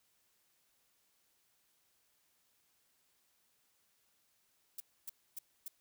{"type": "noise bursts", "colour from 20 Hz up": "violet", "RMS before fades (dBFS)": -43, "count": 4, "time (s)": [4.78, 5.682], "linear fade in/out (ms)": 5, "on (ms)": 23, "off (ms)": 270, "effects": ["white hiss -75 dBFS RMS until 5.8 s"]}